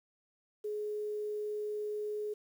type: tone with quantisation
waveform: sine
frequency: 420.9 Hz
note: G#4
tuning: 23 cents sharp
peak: -34 dBFS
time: 0.64-2.34 s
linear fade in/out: 10 ms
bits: 10
effects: none